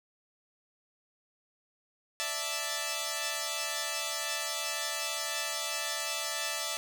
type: chord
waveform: 5% pulse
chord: D suspended second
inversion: none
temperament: equal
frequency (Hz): 587.3 / 659.3 / 880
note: D5 / E5 / A5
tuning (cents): 0 / 0 / 0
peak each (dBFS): -26 / -24 / -26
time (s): 2.2-6.77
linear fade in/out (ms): 0
effects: none